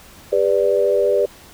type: chord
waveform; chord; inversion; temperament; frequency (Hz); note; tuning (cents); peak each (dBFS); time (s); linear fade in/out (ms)
sine; G major; none; equal with one note detuned; 401.2 / 493.9 / 587.3; G4 / B4 / D5; +40 / 0 / 0; -18; 0.32-1.26; 10
effects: pink hiss -44 dBFS RMS until 1.53 s